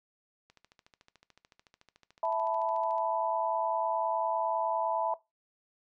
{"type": "click train", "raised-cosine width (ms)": 0.2, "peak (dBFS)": -39, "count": 35, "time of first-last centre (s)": [0.5, 2.982], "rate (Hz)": 13.7}
{"type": "chord", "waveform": "sine", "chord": "E suspended fourth", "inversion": "none", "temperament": "just", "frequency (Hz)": [659.3, 879, 988.9], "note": ["E5", "A5", "B5"], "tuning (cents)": [0, -2, 2], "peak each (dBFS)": [-30, -32, -33], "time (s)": [2.23, 5.14], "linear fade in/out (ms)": 2}
{"effects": ["noise-tail reverb RT60 0.2 s tail -18 dB re dry"]}